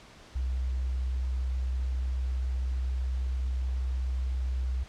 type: tone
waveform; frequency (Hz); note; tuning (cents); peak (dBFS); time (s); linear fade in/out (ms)
sine; 63.8; C2; -43; -27; 0.35-4.84; 10
effects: pink hiss -52 dBFS RMS until 4.88 s + low-pass 6000 Hz 12 dB/octave